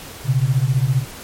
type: beating tone pair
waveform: sine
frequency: 123.47 / 138.47 Hz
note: B2 / C#3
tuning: 0 / -2 cents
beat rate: 15 Hz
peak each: -17 dBFS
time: 0.24-1.05 s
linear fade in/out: 50 ms
effects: pink hiss -36 dBFS RMS until 1.23 s + MP3 64 kbps